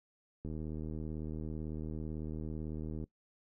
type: click train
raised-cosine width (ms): 3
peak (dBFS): -29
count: 203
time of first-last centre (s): 0.45-3.04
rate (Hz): 78
effects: noise-tail reverb RT60 0.1 s tail -20 dB re dry